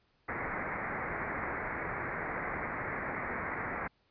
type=low-pass noise; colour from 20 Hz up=white; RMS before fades=-37 dBFS; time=0.28-3.88 s; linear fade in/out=10 ms; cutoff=2200 Hz; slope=96 dB/octave; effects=pink hiss -72 dBFS RMS until 4.1 s + resampled to 11025 Hz